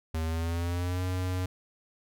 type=tone with pitch glide; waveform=square; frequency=80.3 to 91.71 Hz; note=E2 to F#2; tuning=-45 to -15 cents; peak=-29 dBFS; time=0.14-1.46 s; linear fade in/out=5 ms; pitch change=+230 cents; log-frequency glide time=0.24-1.03 s; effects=none